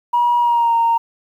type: tone with pitch glide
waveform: sine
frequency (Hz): 960 to 924.6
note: B5 to A#5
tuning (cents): -49 to -14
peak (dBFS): -11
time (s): 0.13-0.98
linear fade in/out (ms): 10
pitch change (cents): -65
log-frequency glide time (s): 0.39-0.75
effects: tanh soft clip ceiling -8 dBFS + 8-bit